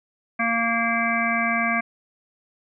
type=harmonic tone; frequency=231 Hz; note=A#3; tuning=16 cents flat; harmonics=1 / 3 / 5 / 7 / 9 / 10; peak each=-27 / -27 / -27 / -27 / -27 / -27 dBFS; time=0.39-1.81 s; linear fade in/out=10 ms; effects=none